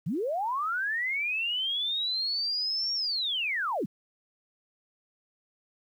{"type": "linear two-way sweep", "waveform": "sine", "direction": "up then down", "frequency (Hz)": [130.81, 5588, 130.81], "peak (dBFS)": -27, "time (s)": [0.06, 3.86], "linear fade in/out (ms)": 10, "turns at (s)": 2.94, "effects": ["10-bit"]}